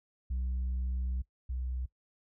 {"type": "tone pair in turn", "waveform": "sine", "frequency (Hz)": [63, 63], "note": ["B1", "B1"], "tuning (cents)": [35, 35], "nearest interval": "unison", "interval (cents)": 0, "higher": "neither", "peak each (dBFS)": [-28, -31], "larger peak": "first", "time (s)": [[0.3, 1.22], [1.49, 1.86]], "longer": "first", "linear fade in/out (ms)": 10, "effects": ["noise-tail reverb RT60 0.1 s tail -20 dB re dry", "tanh soft clip ceiling -29 dBFS"]}